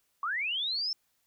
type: linear sweep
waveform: sine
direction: up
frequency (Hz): 1085 to 5400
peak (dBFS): -29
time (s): 0.23-0.93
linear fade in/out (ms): 2
effects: white hiss -74 dBFS RMS until 1.26 s